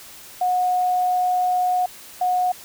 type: tone bursts at uneven times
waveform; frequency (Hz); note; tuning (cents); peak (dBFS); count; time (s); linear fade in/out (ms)
sine; 728; F#5; -28; -17; 2; 0.41-1.86 / 2.21-2.52; 5
effects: white hiss -42 dBFS RMS until 2.64 s